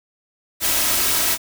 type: noise with comb filter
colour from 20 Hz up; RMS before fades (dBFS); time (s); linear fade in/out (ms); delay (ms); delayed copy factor
white; -19; 0.6-1.38; 50; 3.1; +0.5
effects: none